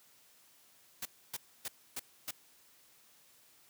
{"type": "noise bursts", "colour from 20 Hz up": "white", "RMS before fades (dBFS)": -39, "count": 5, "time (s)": [1.02, 2.31], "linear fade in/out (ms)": 5, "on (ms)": 34, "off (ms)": 280, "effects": ["white hiss -64 dBFS RMS until 3.69 s", "high-pass 80 Hz 12 dB/octave"]}